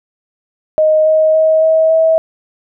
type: tone with pitch steps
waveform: sine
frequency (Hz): 622.3 / 628.1 / 633.9 / 639.8 / 645.7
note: D#5 / D#5 / D#5 / D#5 / E5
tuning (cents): 0 / +16 / +32 / +48 / -36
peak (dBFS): -7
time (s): 0.78-2.18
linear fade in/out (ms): 0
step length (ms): 280
effects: none